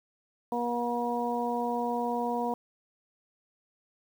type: harmonic tone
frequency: 239.6 Hz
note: A#3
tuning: 48 cents sharp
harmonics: 1 / 2 / 3 / 4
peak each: -33 / -33 / -33 / -33 dBFS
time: 0.52-2.54 s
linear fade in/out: 2 ms
effects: 9-bit